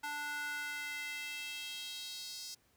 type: tone with high-pass filter sweep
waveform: square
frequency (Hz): 293.7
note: D4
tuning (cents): 0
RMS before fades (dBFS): -42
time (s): 0.03-2.55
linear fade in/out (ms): 10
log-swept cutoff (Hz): 1100 to 5200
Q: 2.9
effects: pink hiss -71 dBFS RMS until 2.76 s + high-pass 60 Hz 12 dB/octave